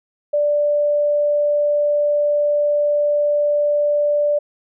sine tone, 587.3 Hz, D5, in tune, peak -14 dBFS, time 0.33-4.39 s, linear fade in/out 10 ms, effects none

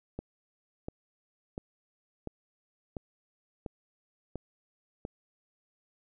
click train, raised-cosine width 2 ms, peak -23 dBFS, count 8, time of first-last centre 0.19-5.051 s, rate 1.44 Hz, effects none

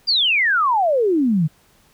sine exponential sweep, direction down, 4888 to 145.7 Hz, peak -14 dBFS, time 0.07-1.48 s, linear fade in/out 20 ms, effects pink hiss -56 dBFS RMS until 1.93 s

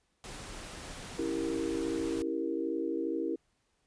pink noise, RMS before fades -44 dBFS, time 0.24-2.22 s, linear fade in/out 0 ms
sine chord, C# diminished seventh, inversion none, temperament equal, 277.2 / 329.6 / 392 / 466.2 Hz, C#4 / E4 / G4 / Bb4, 0 / 0 / 0 / 0 cents, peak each -38 / -33 / -38 / -37 dBFS, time 1.18-3.36 s, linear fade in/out 10 ms
effects pink hiss -75 dBFS RMS until 3.86 s + resampled to 22050 Hz

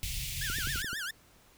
pink band-stop noise, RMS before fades -36 dBFS, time 0.03-0.82 s, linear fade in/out 0 ms, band 150 to 2200 Hz, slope 48 dB/octave
sawtooth tone with vibrato, 1588 Hz, G6, 22 cents sharp, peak -31 dBFS, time 0.41-1.11 s, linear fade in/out 5 ms, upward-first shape triangle, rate 7.5 Hz, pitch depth 270 cents each way
click train, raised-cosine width 3 ms, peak -29 dBFS, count 6, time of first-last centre 0.5-0.931 s, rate 11.6 Hz
effects pink hiss -61 dBFS RMS until 1.57 s

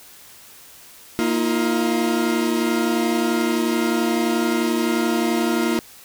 40% pulse chord, Bb suspended fourth, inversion none, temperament equal with one note detuned, 233.1 / 317.7 / 349.2 Hz, Bb3 / Eb4 / F4, 0 / +36 / 0 cents, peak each -21 / -23 / -22 dBFS, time 1.19-5.79 s, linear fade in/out 0 ms, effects white hiss -45 dBFS RMS until 6.04 s

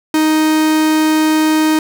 45% pulse tone, 311.7 Hz, D#4, 3 cents sharp, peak -10 dBFS, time 0.14-1.79 s, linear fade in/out 2 ms, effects none

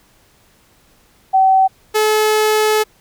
sine / sawtooth tone pair in turn, 764 / 429.8 Hz, G5 / A4, -45 / -41 cents, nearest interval minor seventh, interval 996 cents, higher first, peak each -8 dBFS, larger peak neither, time 1.33-1.68 / 1.94-2.84 s, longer second, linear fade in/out 20 ms, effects pink hiss -53 dBFS RMS until 3 s

